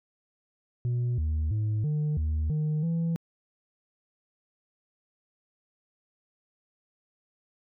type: tone with pitch steps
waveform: sine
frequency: 121.6 / 77.6 / 107.2 / 150.8 / 77.4 / 153.1 / 166.2 Hz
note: B2 / D#2 / A2 / D3 / D#2 / D#3 / E3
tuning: -26 / -4 / -45 / +46 / -9 / -28 / +15 cents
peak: -22 dBFS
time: 0.85-3.16 s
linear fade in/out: 0 ms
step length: 330 ms
effects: tanh soft clip ceiling -24 dBFS